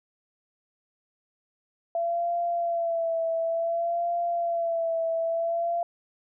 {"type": "tone with vibrato", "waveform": "sine", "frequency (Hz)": 674, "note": "E5", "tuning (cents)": 38, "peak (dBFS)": -24, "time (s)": [1.95, 5.83], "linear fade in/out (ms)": 2, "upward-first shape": "sine", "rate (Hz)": 0.56, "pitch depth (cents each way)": 41, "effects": []}